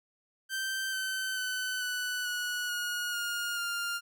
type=tone with pitch steps; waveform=sawtooth; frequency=1557 / 1533.8 / 1510.9 / 1488.4 / 1466.2 / 1444.4 / 1422.8 / 1401.6 Hz; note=G6 / G6 / F#6 / F#6 / F#6 / F#6 / F6 / F6; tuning=-12 / -38 / +36 / +10 / -16 / -42 / +32 / +6 cents; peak=-28 dBFS; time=0.49-4.01 s; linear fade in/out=50 ms; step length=440 ms; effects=none